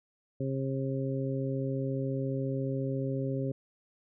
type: harmonic tone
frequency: 134.3 Hz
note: C3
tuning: 46 cents sharp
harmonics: 1 / 2 / 3 / 4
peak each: -32 / -35 / -37 / -38 dBFS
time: 0.4-3.52 s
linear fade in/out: 5 ms
effects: none